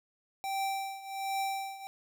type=tone with tremolo; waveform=square; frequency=780 Hz; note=G5; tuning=9 cents flat; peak=-30 dBFS; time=0.44-1.87 s; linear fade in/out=0 ms; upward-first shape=triangle; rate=1.3 Hz; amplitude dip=85%; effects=12-bit